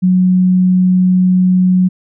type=tone; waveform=sine; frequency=183.5 Hz; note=F#3; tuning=14 cents flat; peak=-7 dBFS; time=0.02-1.89 s; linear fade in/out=20 ms; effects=none